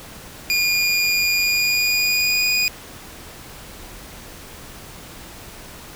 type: tone with pitch glide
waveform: 25% pulse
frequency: 2428 to 2466 Hz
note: D#7 to D#7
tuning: -43 to -16 cents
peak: -13 dBFS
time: 0.5-2.68 s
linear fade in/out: 0 ms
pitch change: +27 cents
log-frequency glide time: 1.35-2.48 s
effects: pink hiss -39 dBFS RMS until 5.95 s